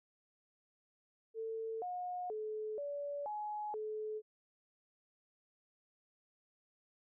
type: tone with pitch steps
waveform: sine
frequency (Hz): 447.3 / 721 / 430.7 / 574 / 842 / 430.3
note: A4 / F#5 / A4 / D5 / G#5 / A4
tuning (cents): +28 / -45 / -37 / -40 / +24 / -39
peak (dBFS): -38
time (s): 1.34-4.22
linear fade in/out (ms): 50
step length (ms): 480
effects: none